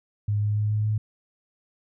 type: tone with pitch steps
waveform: sine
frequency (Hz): 103.83 / 104.67 / 105.52 / 106.38 / 107.24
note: G#2 / G#2 / G#2 / G#2 / A2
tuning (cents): 0 / +14 / +28 / +42 / -44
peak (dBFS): -21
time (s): 0.28-0.98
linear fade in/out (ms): 5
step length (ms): 140
effects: none